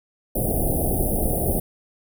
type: band-stop noise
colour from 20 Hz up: pink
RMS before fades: -22 dBFS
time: 0.35-1.6 s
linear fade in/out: 5 ms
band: 770 to 9300 Hz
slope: 96 dB/octave
effects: none